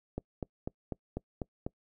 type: click train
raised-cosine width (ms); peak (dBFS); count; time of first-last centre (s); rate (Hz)
2; -21; 7; 0.18-1.665; 4.04
effects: noise-tail reverb RT60 0.1 s tail -25 dB re dry